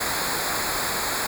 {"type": "noise with comb filter", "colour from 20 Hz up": "pink", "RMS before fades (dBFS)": -26, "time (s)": [0, 1.27], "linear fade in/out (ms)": 10, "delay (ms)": 0.34, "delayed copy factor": -0.8, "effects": []}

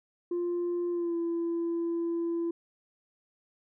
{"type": "tone with pitch glide", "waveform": "sine", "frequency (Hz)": [349.2, 337.5], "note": ["F4", "E4"], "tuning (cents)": [0, 41], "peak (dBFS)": -26, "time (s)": [0.31, 2.51], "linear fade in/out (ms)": 5, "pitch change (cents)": -59, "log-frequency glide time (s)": [0.91, 1.16], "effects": ["tanh soft clip ceiling -26 dBFS"]}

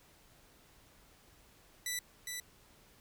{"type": "tone with echo", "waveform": "10% pulse", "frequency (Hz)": 1975.5, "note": "B6", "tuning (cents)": 0, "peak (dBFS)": -26, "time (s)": [1.86, 1.99], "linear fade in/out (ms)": 2, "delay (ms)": 410, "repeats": 1, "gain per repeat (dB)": -4, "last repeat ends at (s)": 2.4, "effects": ["pink hiss -63 dBFS RMS until 3 s"]}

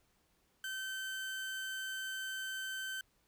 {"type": "tone", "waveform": "30% pulse", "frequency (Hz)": 1542, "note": "G6", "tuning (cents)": -29, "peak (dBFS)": -36, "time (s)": [0.64, 3.01], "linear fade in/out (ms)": 2, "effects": ["pink hiss -74 dBFS RMS until 3.27 s"]}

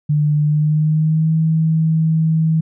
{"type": "tone with pitch glide", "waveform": "sine", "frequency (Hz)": [149.3, 160.02], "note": ["D3", "D#3"], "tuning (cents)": [29, 49], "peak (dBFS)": -12, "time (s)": [0.09, 2.61], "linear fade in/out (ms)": 10, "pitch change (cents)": 120, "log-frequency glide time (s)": [0.42, 1.33], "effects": []}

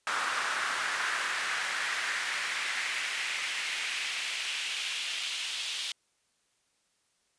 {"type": "noise with high-pass filter sweep", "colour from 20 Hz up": "brown", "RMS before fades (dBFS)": -33, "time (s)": [0.07, 5.92], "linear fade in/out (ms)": 2, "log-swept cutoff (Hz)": [1300, 3300], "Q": 2.2, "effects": ["white hiss -73 dBFS RMS until 7.38 s", "resampled to 22050 Hz"]}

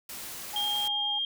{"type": "noise", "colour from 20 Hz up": "white", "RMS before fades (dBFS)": -40, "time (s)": [0.09, 0.88], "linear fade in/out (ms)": 5}
{"type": "tone with vibrato", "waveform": "sine", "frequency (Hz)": 830.6, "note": "G#5", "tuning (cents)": 0, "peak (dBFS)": -35, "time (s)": [0.53, 1.19], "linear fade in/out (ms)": 10, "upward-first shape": "sine", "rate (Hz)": 9.6, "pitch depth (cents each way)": 9}
{"type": "tone", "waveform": "sine", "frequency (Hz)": 3213, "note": "G7", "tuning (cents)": 42, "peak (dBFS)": -27, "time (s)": [0.56, 1.25], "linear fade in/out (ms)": 2}
{"effects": []}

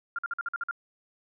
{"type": "tone bursts", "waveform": "sine", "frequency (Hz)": 1396.9, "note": "F6", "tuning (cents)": 0, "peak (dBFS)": -28, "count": 8, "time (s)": [0.16, 0.711], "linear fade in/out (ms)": 2, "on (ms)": 26, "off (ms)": 49, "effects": []}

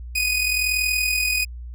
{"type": "tone with amplitude modulation", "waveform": "sawtooth", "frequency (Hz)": 2489, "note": "D#7", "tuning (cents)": 0, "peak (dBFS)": -14, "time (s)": [0.15, 1.45], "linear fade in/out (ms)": 10, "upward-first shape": "sine", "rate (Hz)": 40.9, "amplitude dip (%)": 50, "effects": ["added 60 Hz sine -32 dBFS peak until 1.74 s"]}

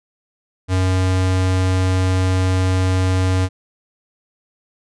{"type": "tone", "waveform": "square", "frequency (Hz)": 93, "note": "F#2", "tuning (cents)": 9, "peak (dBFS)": -15, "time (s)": [0.68, 3.49], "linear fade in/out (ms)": 50, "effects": ["resampled to 22050 Hz"]}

